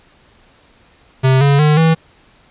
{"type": "tone with pitch steps", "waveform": "square", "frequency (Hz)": [131.6, 141.05, 151.17, 162.02], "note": ["C3", "C#3", "D#3", "E3"], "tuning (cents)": [10, 30, -50, -30], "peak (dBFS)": -9, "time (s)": [1.23, 1.95], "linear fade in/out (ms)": 20, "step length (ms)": 180, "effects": ["pink hiss -50 dBFS RMS until 2.5 s", "resampled to 8000 Hz"]}